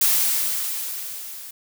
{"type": "noise with level ramp", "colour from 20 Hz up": "blue", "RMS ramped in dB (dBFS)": [-17, -38], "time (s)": [0.01, 1.51], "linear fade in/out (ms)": 5, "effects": []}